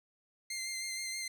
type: tone with vibrato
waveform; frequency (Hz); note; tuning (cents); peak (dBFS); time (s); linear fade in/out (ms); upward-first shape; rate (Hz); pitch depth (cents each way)
15% pulse; 2093; C7; 0; -30; 0.5-1.28; 5; sine; 6.3; 21
effects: none